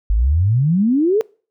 sine exponential sweep, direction up, 47.65 to 456.2 Hz, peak -12 dBFS, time 0.1-1.21 s, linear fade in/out 0 ms, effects noise-tail reverb RT60 0.4 s tail -25 dB re dry

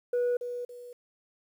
sine tone with echo, 487.7 Hz, B4, 22 cents flat, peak -22 dBFS, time 0.13-0.37 s, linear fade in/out 5 ms, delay 280 ms, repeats 2, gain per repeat -10 dB, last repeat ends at 0.93 s, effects tanh soft clip ceiling -23 dBFS + 10-bit

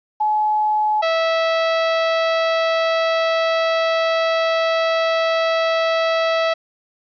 sine / sawtooth tone pair in turn, 852 / 654.4 Hz, G#5 / E5, +44 / -13 cents, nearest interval perfect fourth, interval 457 cents, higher first, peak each -15 / -12 dBFS, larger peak second, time 0.2-1.02 / 1.02-6.54 s, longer second, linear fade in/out 10 ms, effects resampled to 11025 Hz + 9-bit

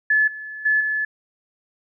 sine tone with level steps, 1724 Hz, A6, 36 cents flat, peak -14 / -31 / -15 / -20 dBFS, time 0.1-1.05 s, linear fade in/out 5 ms, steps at 0.27 / 0.65 / 0.8 s, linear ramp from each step 10 ms, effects none

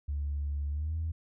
sine tone with pitch glide, 72 to 80.82 Hz, D2 to E2, -34 to -34 cents, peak -29 dBFS, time 0.08-1.12 s, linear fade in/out 10 ms, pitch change +200 cents, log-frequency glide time 0.7-0.96 s, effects tanh soft clip ceiling -26 dBFS

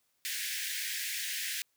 pink high-pass noise, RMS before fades -36 dBFS, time 0.25-1.62 s, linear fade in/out 0 ms, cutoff 1600 Hz, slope 96 dB/octave, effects white hiss -75 dBFS RMS until 1.76 s

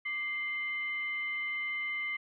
sine tone with frequency modulation, 2093 Hz, C7, in tune, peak -32 dBFS, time 0.05-2.17 s, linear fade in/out 10 ms, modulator 915 Hz, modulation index 0.36, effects none

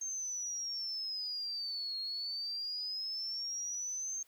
sine exponential two-way sweep, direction down then up, 6390 to 4264 to 6390 Hz, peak -36 dBFS, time 0.01-4.23 s, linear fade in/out 5 ms, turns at 1.99 s, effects white hiss -68 dBFS RMS until 4.27 s

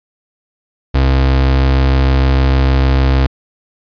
35% pulse tone, 66.5 Hz, C2, 29 cents sharp, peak -7 dBFS, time 0.94-3.27 s, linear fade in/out 10 ms, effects resampled to 11025 Hz

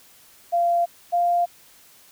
sine tone pair in turn, 690 / 697.6 Hz, F5 / F5, -21 / -2 cents, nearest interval unison, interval 19 cents, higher second, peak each -17 dBFS, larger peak neither, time 0.52-0.86 / 1.12-1.46 s, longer neither, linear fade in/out 20 ms, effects white hiss -52 dBFS RMS until 2.11 s

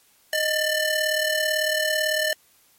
sawtooth ring-modulated tone, 1200 Hz, D6, 37 cents sharp, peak -14 dBFS, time 0.33-2.33 s, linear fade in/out 2 ms, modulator 581 Hz, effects white hiss -59 dBFS RMS until 2.78 s + MP3 64 kbps

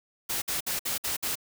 white noise bursts, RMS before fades -30 dBFS, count 6, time 0.29-1.355 s, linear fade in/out 10 ms, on 130 ms, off 57 ms, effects none

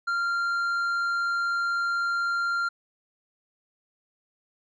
sine tone with tanh clipping, 1388 Hz, F6, 11 cents flat, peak -25 dBFS, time 0.07-2.69 s, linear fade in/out 10 ms, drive 6 dB, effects none

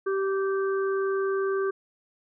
harmonic tone, 388.8 Hz, G4, 14 cents flat, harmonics 1 / 3 / 4, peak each -24 / -34 / -36 dBFS, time 0.06-1.71 s, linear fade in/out 10 ms, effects none

